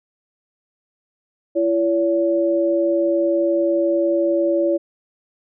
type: tone pair together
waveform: sine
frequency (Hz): 337.3 / 568.4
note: E4 / C#5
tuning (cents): +40 / +43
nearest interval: major sixth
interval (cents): 903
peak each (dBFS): -18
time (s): 1.55-4.78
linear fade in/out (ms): 20
effects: none